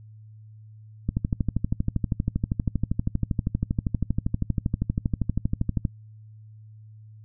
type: click train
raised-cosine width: 5 ms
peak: -11 dBFS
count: 61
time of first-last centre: 1.09-5.852 s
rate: 12.6 Hz
effects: noise-tail reverb RT60 0.1 s tail -23 dB re dry + added 108 Hz sine -44 dBFS peak until 7.24 s